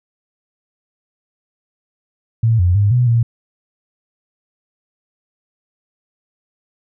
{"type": "tone with pitch steps", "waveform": "sine", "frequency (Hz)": [113.7, 88.9, 102.1, 123.5, 116.7], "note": ["A#2", "F2", "G#2", "B2", "A#2"], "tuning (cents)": [-43, 31, -29, 0, 2], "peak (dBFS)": -10, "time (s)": [2.43, 3.23], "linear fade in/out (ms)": 5, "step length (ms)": 160, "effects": []}